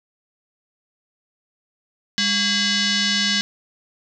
sine tone with frequency modulation, 713 Hz, F5, 36 cents sharp, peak -17 dBFS, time 2.18-3.41 s, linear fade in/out 0 ms, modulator 916 Hz, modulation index 5.4, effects none

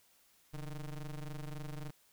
square ring-modulated tone, 76.8 Hz, D#2, 22 cents flat, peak -38 dBFS, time 0.53-1.91 s, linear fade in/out 10 ms, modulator 65 Hz, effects white hiss -68 dBFS RMS until 2.12 s

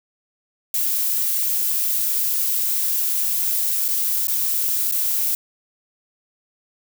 violet noise with dropouts, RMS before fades -21 dBFS, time 0.74-5.35 s, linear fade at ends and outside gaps 1 ms, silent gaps 3.881-3.886 / 4.271-4.282 / 4.913-4.922 s, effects none

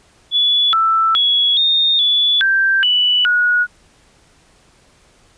sine tone with pitch steps, 3425 / 1325 / 3360 / 3669 / 3441 / 1575 / 2964 / 1455 Hz, A7 / E6 / G#7 / A#7 / A7 / G6 / F#7 / F#6, -47 / +9 / +19 / -28 / -39 / +8 / +2 / -29 cents, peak -11 dBFS, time 0.31-3.67 s, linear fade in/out 50 ms, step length 420 ms, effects pink hiss -52 dBFS RMS until 5.37 s + resampled to 22050 Hz

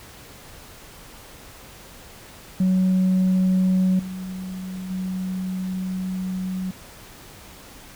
sine tone with level steps, 186.1 Hz, F#3, 10 cents sharp, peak -14 / -29 / -24 dBFS, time 2.6-6.71 s, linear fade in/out 5 ms, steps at 3.99 / 4.9 s, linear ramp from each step 5 ms, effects tanh soft clip ceiling -14 dBFS + pink hiss -44 dBFS RMS until 7.95 s

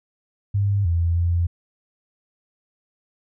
sine tone with pitch steps, 100.4 / 84.7 / 86 Hz, G2 / E2 / F2, +42 / +48 / -26 cents, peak -17 dBFS, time 0.54-1.47 s, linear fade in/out 10 ms, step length 310 ms, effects none

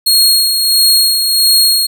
sawtooth tone with tremolo, 4282 Hz, C8, 39 cents sharp, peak -3 dBFS, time 0.06-1.87 s, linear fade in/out 10 ms, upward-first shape sine, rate 1.5 Hz, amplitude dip 45%, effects none

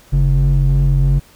triangle ring-modulated tone, 92.5 Hz, F#2, in tune, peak -4 dBFS, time 0.12-1.2 s, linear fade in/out 20 ms, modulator 45.5 Hz, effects tanh soft clip ceiling -3 dBFS + pink hiss -47 dBFS RMS until 1.35 s

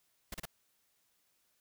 pink noise bursts, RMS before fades -41 dBFS, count 3, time 0.32-0.455 s, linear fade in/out 5 ms, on 23 ms, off 33 ms, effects white hiss -75 dBFS RMS until 1.6 s

